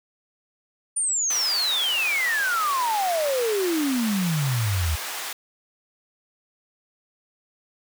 sine exponential sweep, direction down, 9397 to 74.8 Hz, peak -21 dBFS, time 0.96-4.96 s, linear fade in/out 10 ms
pink high-pass noise, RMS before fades -32 dBFS, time 1.3-5.33 s, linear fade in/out 5 ms, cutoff 890 Hz, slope 12 dB/octave
effects none

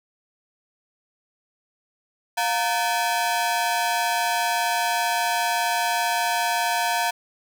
sawtooth ring-modulated tone, 815 Hz, G#5, 33 cents flat, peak -14 dBFS, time 2.37-7.11 s, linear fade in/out 10 ms, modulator 109 Hz, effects none

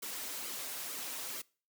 white noise with flanger, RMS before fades -41 dBFS, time 0.02-1.42 s, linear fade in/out 10 ms, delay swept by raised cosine 1.1 to 6 ms, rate 2.2 Hz, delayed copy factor -0.7, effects noise-tail reverb RT60 0.4 s tail -24 dB re dry + high-pass 200 Hz 12 dB/octave

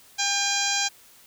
harmonic tone with a mistuned harmonic, 805 Hz, G5, 46 cents sharp, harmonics 1 / 2 / 3 / 4 / 5 / 6 / 7 / 8 / 9, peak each -31 / -31 / -31 / -31 / -31 / -31 / -31 / -31 / -31 dBFS, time 0.18-0.89 s, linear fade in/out 20 ms, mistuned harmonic 2, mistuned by -20 cents, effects white hiss -53 dBFS RMS until 1.26 s

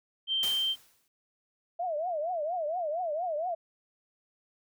sine tone, 3136 Hz, G7, in tune, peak -26 dBFS, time 0.27-0.76 s, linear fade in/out 50 ms
white noise with exponential decay, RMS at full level -35 dBFS, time 0.43-1.08 s, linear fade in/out 1 ms, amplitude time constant 140 ms
sine tone with vibrato, 659.3 Hz, E5, in tune, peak -29 dBFS, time 1.79-3.55 s, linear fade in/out 10 ms, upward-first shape triangle, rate 4.3 Hz, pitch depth 230 cents each way
effects none

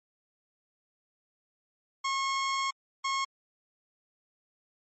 sawtooth tone bursts at uneven times, 1086 Hz, C#6, 36 cents flat, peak -24 dBFS, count 2, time 2.04-2.71 / 3.04-3.25 s, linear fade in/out 10 ms, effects MP3 32 kbps

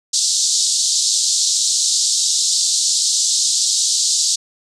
white band-pass noise, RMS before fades -17 dBFS, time 0.13-4.36 s, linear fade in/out 10 ms, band 3800 to 8100 Hz, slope 48 dB/octave, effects none

